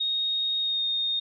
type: tone with pitch glide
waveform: sine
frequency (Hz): 3729 to 3690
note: A#7 to A#7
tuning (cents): 0 to -18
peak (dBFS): -24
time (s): 0-1.2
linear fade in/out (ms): 10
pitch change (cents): -18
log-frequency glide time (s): 0.6-0.82
effects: none